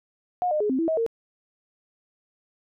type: tone with pitch steps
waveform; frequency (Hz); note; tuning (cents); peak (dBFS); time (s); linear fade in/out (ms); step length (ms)
sine; 720 / 608 / 419 / 261.9 / 329.1 / 640 / 458; F#5 / D#5 / G#4 / C4 / E4 / D#5 / A#4; -47 / -40 / +15 / +2 / -3 / +49 / -31; -21; 0.42-1.064; 0; 92
effects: none